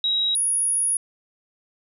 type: tone pair in turn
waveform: sine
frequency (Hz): 3836 / 10393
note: A#7 / E9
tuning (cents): +49 / -26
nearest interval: octave + perfect fourth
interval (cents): 1725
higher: second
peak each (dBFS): -19 / -19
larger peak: neither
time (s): 0.04-0.35 / 0.35-0.97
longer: second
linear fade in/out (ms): 2
effects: none